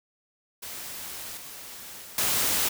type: noise with level steps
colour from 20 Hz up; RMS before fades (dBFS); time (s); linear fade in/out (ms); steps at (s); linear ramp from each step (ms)
white; -38 / -42 / -44 / -25; 0.62-2.69; 10; 1.37 / 2.02 / 2.18; 2
effects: none